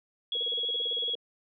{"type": "tone with vibrato", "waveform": "sine", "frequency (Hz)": 3333, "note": "G#7", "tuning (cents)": 5, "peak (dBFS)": -28, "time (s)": [0.32, 1.15], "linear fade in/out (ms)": 2, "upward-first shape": "square", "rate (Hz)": 12, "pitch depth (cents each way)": 8}
{"type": "tone bursts", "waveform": "sine", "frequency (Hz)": 470.7, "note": "A#4", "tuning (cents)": 17, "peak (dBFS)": -37, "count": 15, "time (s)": [0.35, 1.154], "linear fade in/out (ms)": 2, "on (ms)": 20, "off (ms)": 36}
{"effects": []}